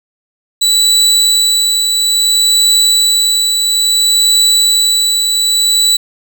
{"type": "tone with tremolo", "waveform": "30% pulse", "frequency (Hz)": 3951, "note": "B7", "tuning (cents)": 0, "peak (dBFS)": -4, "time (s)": [0.61, 5.97], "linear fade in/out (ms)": 10, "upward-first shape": "triangle", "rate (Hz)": 0.59, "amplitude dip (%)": 40, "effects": []}